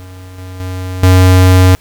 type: tone with level steps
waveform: square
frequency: 92.3 Hz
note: F#2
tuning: 4 cents flat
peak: -30 / -26 / -19 / -4 dBFS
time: 0-1.75 s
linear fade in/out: 0 ms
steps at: 0.38 / 0.6 / 1.03 s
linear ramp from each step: 2 ms
effects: pink hiss -45 dBFS RMS until 1.8 s